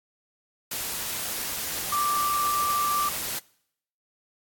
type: tone in noise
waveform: sine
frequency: 1174.7 Hz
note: D6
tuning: in tune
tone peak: -23 dBFS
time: 1.92-3.09 s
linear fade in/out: 5 ms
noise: white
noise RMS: -31 dBFS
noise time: 0.71-3.39 s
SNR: +5 dB
effects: noise-tail reverb RT60 0.7 s tail -23 dB re dry + AAC 64 kbps